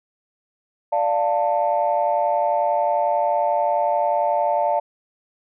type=chord; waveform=sine; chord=D minor; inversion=none; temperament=equal with one note detuned; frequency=587.3 / 698.5 / 887.7 Hz; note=D5 / F5 / A5; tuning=0 / 0 / +15 cents; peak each=-21 dBFS; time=0.92-4.8 s; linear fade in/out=10 ms; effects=tanh soft clip ceiling -9 dBFS